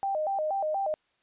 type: tone with vibrato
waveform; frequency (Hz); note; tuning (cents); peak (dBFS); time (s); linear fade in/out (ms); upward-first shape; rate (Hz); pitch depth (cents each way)
sine; 696; F5; -6; -26; 0.03-0.94; 0; square; 4.2; 210
effects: white hiss -71 dBFS RMS until 1.22 s + resampled to 8000 Hz